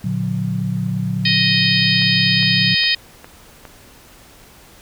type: chord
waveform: sine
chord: Bb augmented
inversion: none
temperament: just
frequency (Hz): 116.54 / 145.68 / 182.1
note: Bb2 / D3 / F#3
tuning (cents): 0 / -14 / -27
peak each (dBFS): -23 / -24 / -21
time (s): 0.04-2.75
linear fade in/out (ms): 5
type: harmonic tone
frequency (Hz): 624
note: D#5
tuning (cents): +5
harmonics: 3 / 4 / 5 / 6 / 7 / 8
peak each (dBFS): -21 / -21 / -21 / -21 / -21 / -21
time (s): 1.25-2.95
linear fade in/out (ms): 5
type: click train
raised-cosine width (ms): 0.5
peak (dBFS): -21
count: 5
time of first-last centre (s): 2.02-3.653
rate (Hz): 2.45
effects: pink hiss -45 dBFS RMS until 4.81 s